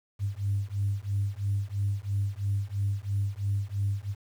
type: beating tone pair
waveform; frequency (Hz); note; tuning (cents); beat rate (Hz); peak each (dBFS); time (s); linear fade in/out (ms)
sine; 98.6 / 101.6; G2 / G#2; +11 / -38; 3; -29; 0.19-4.15; 50
effects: tanh soft clip ceiling -19 dBFS + 9-bit